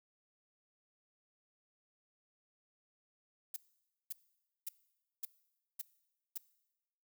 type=noise bursts; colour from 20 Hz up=violet; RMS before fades=-40 dBFS; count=6; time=3.54-6.378 s; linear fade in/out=5 ms; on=23 ms; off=540 ms; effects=noise-tail reverb RT60 1.0 s tail -20 dB re dry